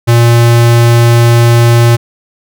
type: tone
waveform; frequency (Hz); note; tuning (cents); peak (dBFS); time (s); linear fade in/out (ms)
square; 117.9; A#2; +20; -4; 0.07-1.97; 20
effects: none